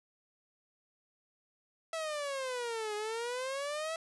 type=exponential two-way sweep; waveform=sawtooth; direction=down then up; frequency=659.3 to 415.3 to 659.3 Hz; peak=-31 dBFS; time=1.93-3.96 s; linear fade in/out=2 ms; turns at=2.95 s; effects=resampled to 24000 Hz